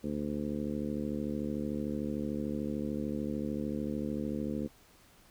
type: harmonic tone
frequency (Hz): 73.42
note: D2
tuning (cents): 0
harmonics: 1 / 2 / 3 / 4 / 5 / 6 / 7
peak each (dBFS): -45 / -43 / -35 / -38 / -43 / -44 / -43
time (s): 0.03-4.68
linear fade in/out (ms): 20
effects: pink hiss -61 dBFS RMS until 5.3 s